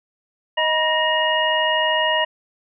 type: tone cluster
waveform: sine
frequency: 626 / 965 / 1862 / 2863 Hz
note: D#5 / B5 / A#6 / F7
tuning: +10 / -40 / -2 / +42 cents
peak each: -22 dBFS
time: 0.57-2.25 s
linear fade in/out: 10 ms
effects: none